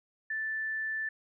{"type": "tone", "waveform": "sine", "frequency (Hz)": 1760, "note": "A6", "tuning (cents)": 0, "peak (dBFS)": -31, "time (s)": [0.3, 1.09], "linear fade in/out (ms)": 5, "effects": []}